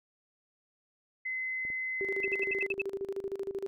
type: tone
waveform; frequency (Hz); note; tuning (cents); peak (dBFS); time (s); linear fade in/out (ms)
sine; 2045; C7; -40; -32; 1.25-2.67; 10
type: clicks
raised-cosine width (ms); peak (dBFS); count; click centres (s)
2; -37; 2; 1.651 / 1.702
type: tone with tremolo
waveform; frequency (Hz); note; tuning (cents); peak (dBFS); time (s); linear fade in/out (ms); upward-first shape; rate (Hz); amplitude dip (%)
sine; 392; G4; 0; -31; 2.01-3.67; 0; square; 13; 80
type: tone bursts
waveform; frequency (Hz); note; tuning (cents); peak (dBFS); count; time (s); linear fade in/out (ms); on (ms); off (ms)
sine; 2616; E7; -14; -28; 7; 2.23-2.818; 5; 24; 70
effects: none